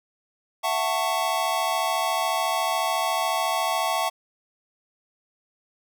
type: chord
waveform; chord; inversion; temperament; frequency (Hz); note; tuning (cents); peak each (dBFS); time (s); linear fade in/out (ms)
square; F# minor seventh; third; just; 666 / 740 / 888 / 1110; E5 / F#5 / A5 / C#6; +18 / 0 / +16 / +2; -29; 0.63-4.1; 20
effects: none